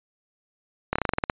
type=slowing click train; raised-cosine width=0.5 ms; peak=-8 dBFS; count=10; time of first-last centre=0.93-1.298 s; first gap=26 ms; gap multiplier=1.11; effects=resampled to 8000 Hz